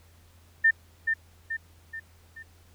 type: tone with echo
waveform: sine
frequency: 1800 Hz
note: A6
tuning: 39 cents sharp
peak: -16 dBFS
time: 0.64-0.71 s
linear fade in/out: 10 ms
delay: 430 ms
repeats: 4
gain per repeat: -6 dB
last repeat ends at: 2.43 s
effects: added 84 Hz sine -55 dBFS peak until 2.74 s + pink hiss -61 dBFS RMS until 2.74 s